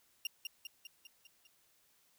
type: tone with echo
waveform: 30% pulse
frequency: 2794 Hz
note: F7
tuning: in tune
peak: -32 dBFS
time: 0.25-0.27 s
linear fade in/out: 2 ms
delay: 200 ms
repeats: 6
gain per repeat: -4 dB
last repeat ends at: 1.47 s
effects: white hiss -71 dBFS RMS until 2.18 s